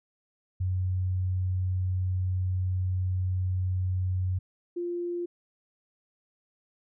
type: tone pair in turn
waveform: sine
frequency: 92.3 / 348.5 Hz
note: F#2 / F4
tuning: -4 / -4 cents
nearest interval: octave + major seventh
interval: 2300 cents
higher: second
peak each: -25 / -29 dBFS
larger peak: first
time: 0.6-4.39 / 4.76-5.26 s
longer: first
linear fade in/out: 10 ms
effects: none